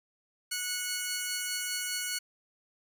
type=tone pair together; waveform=10% pulse; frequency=1468.3 / 2200 Hz; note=F#6 / C#7; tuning=-14 / -14 cents; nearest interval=perfect fifth; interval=700 cents; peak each=-26 dBFS; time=0.51-2.19 s; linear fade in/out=10 ms; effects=none